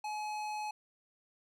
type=tone with tanh clipping; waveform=sine; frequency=848 Hz; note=G#5; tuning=36 cents sharp; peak=-38 dBFS; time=0.04-0.71 s; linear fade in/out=5 ms; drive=18 dB; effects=none